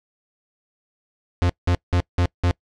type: tone bursts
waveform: 45% pulse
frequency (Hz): 88.1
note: F2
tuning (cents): +16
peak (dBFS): -16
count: 5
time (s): 1.42-2.51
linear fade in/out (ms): 0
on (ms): 74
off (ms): 180
effects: noise-tail reverb RT60 0.1 s tail -24 dB re dry + low-pass 5000 Hz 12 dB/octave